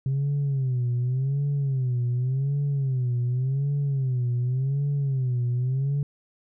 sine tone with vibrato, 131.9 Hz, C3, 14 cents sharp, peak -20 dBFS, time 0.06-6.03 s, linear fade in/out 2 ms, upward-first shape sine, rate 0.88 Hz, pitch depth 140 cents each way, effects tanh soft clip ceiling -20 dBFS

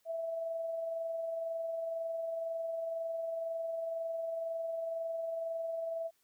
sine tone with amplitude modulation, 659.3 Hz, E5, in tune, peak -33 dBFS, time 0.05-6.11 s, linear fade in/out 50 ms, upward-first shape sine, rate 22 Hz, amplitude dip 30%, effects white hiss -74 dBFS RMS until 6.23 s

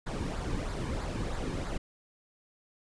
brown noise with flanger, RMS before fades -34 dBFS, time 0.06-1.78 s, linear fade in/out 10 ms, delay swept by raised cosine 0.34 to 1.54 ms, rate 3.1 Hz, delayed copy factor -0.55, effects resampled to 22050 Hz

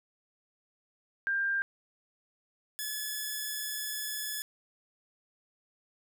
sine / 5% pulse tone pair in turn, 1593 / 1712.7 Hz, G6 / A6, +27 / -47 cents, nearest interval minor second, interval 126 cents, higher second, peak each -27 / -23 dBFS, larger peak second, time 1.27-1.62 / 2.79-4.42 s, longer second, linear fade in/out 0 ms, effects none

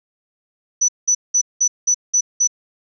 sine tone bursts, 5960 Hz, F#8, 12 cents sharp, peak -12 dBFS, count 7, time 0.81-2.475 s, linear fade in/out 10 ms, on 75 ms, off 190 ms, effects none

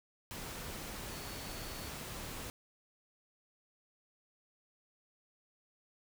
sine tone in noise, 4435 Hz, C#8, in tune, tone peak -54 dBFS, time 1.11-1.89 s, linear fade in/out 0 ms, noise pink, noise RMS -44 dBFS, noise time 0.31-2.5 s, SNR -13 dB, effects none

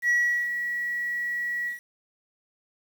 sine tone with ADSR envelope, 1928 Hz, B6, 42 cents flat, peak -16 dBFS, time 0.02-1.8 s, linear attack 71 ms, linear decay 380 ms, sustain -10 dB, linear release 130 ms, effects tanh soft clip ceiling -18 dBFS + 8-bit

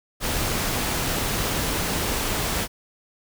pink noise, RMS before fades -25 dBFS, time 0.2-2.68 s, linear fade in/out 50 ms, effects none

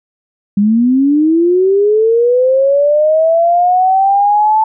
sine linear sweep, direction up, 197.5 to 880 Hz, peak -7 dBFS, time 0.57-4.64 s, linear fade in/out 5 ms, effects none

